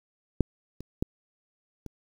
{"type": "clicks", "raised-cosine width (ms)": 3, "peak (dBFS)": [-8, -27, -13, -26], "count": 4, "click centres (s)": [0.407, 0.806, 1.025, 1.863], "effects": ["8-bit"]}